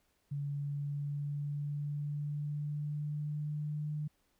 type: tone with pitch glide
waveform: sine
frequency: 142.8 to 150.42 Hz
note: D3 to D3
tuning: -48 to +42 cents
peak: -34 dBFS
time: 0.31-4.08 s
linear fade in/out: 10 ms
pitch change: +90 cents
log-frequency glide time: 0.47-3.9 s
effects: pink hiss -75 dBFS RMS until 4.39 s